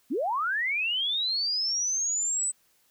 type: linear sweep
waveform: sine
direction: up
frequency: 209.5 to 8110 Hz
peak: -25 dBFS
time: 0.1-2.52 s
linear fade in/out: 20 ms
effects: white hiss -66 dBFS RMS until 2.9 s